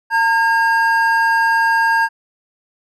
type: tone pair together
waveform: triangle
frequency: 908.6 / 1619 Hz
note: A#5 / G#6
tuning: -45 / -45 cents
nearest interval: minor seventh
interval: 1000 cents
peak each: -13 dBFS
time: 0.1-2.09 s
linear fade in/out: 50 ms
effects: none